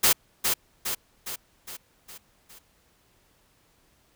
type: noise with echo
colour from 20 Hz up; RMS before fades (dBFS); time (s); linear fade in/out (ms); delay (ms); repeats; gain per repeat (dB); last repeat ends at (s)
white; -19; 0.03-0.13; 10; 410; 6; -5; 2.59
effects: pink hiss -64 dBFS RMS until 4.15 s